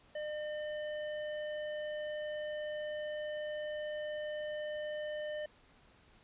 sine tone with hard clipping, 604 Hz, D5, 48 cents sharp, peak -39 dBFS, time 0.15-5.46 s, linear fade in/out 5 ms, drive 15 dB, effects pink hiss -64 dBFS RMS until 6.23 s + resampled to 8000 Hz

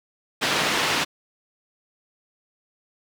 white band-pass noise, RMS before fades -23 dBFS, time 0.41-1.05 s, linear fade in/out 20 ms, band 130 to 3400 Hz, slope 12 dB/octave, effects none

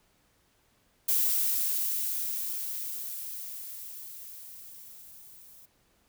violet noise with level ramp, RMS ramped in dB -25 to -53 dBFS, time 1.08-5.66 s, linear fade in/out 10 ms, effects pink hiss -68 dBFS RMS until 6.08 s

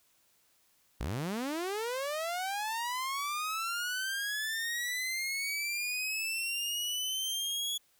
sawtooth linear sweep, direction up, 45.42 to 3381 Hz, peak -29 dBFS, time 1-7.78 s, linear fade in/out 10 ms, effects white hiss -69 dBFS RMS until 7.99 s

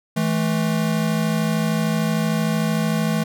square tone pair together, 162.97 / 216.2 Hz, E3 / A3, -19 / -30 cents, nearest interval perfect fourth, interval 489 cents, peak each -22 dBFS, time 0.16-3.24 s, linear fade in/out 10 ms, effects none

